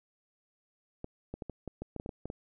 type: clicks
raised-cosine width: 2 ms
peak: -25 dBFS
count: 12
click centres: 1.044 / 1.34 / 1.422 / 1.497 / 1.677 / 1.82 / 1.963 / 1.999 / 2.061 / 2.092 / 2.256 / 2.301 s
effects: none